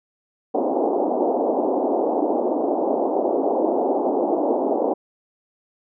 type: band-pass noise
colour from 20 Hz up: pink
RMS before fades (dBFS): -21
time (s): 0.54-4.94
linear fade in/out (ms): 10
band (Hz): 260 to 840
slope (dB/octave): 48
effects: none